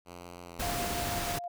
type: tone with pitch glide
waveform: 5% pulse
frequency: 87.7 to 80.42 Hz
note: F2 to E2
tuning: +8 to -42 cents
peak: -33 dBFS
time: 0.05-0.88 s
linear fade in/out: 50 ms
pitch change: -150 cents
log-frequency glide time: 0.44-0.76 s
type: noise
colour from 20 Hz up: pink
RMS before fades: -34 dBFS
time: 0.59-1.39 s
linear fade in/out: 10 ms
type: tone with tremolo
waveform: sine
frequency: 700 Hz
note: F5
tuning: 4 cents sharp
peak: -34 dBFS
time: 0.62-1.48 s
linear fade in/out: 5 ms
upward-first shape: square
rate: 6.1 Hz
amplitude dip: 30%
effects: none